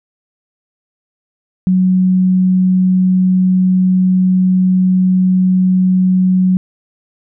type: tone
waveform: sine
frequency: 185 Hz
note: F#3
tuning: in tune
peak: -8 dBFS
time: 1.67-6.57 s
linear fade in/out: 0 ms
effects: none